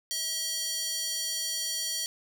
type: tone with high-pass filter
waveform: square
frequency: 642 Hz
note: E5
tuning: 46 cents flat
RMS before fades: -32 dBFS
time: 0.11-2.06 s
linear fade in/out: 0 ms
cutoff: 4500 Hz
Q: 1.7
effects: none